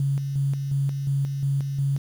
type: tone with tremolo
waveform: sine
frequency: 138.59 Hz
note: C#3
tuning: in tune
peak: -20 dBFS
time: 0-1.98 s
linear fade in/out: 2 ms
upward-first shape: square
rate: 2.8 Hz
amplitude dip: 45%
effects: 8-bit